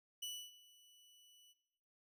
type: tone with ADSR envelope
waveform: sawtooth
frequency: 2960 Hz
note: F#7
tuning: in tune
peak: -38 dBFS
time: 0.22-1.54 s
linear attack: 9 ms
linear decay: 280 ms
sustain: -23 dB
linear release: 30 ms
effects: noise-tail reverb RT60 1.0 s tail -17 dB re dry